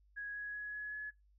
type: tone with pitch steps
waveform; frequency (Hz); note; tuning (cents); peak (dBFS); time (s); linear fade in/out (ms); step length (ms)
sine; 1661.2 / 1670.8 / 1680.5 / 1690.2 / 1700; G#6 / G#6 / G#6 / G#6 / G#6; 0 / +10 / +20 / +30 / +40; -40; 0.16-1.11; 20; 190
effects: noise-tail reverb RT60 0.2 s tail -25 dB re dry + added 50 Hz sine -65 dBFS peak until 1.38 s